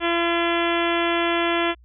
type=harmonic tone; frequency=340 Hz; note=F4; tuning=46 cents flat; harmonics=1 / 2 / 3 / 4 / 5 / 6 / 7 / 8 / 9 / 10; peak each=-23 / -26 / -28 / -29 / -30 / -31 / -31 / -32 / -33 / -33 dBFS; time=0-1.75 s; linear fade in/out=50 ms; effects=added 60 Hz sine -48 dBFS peak until 1.84 s